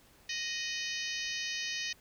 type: harmonic tone with a mistuned harmonic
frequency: 622.3 Hz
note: D#5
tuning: in tune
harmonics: 3 / 4 / 5 / 6 / 7 / 8 / 9 / 10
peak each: -40 / -41 / -42 / -43 / -43 / -44 / -45 / -45 dBFS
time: 0.29-1.93 s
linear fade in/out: 5 ms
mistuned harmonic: 5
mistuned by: -51 cents
effects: pink hiss -62 dBFS RMS until 2 s